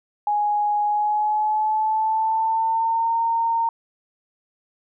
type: tone with pitch glide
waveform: sine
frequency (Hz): 832 to 917.8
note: G#5 to A#5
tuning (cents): +3 to -27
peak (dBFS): -18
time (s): 0.27-3.69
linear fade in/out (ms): 2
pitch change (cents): +170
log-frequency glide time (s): 0.85-3.14
effects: none